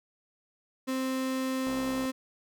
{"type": "tone", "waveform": "35% pulse", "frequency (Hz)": 261.6, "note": "C4", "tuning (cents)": 0, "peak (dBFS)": -27, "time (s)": [0.87, 2.12], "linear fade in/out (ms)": 20}
{"type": "click train", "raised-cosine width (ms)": 1, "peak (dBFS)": -27, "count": 27, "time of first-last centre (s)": [1.67, 2.053], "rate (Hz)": 67.8}
{"effects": []}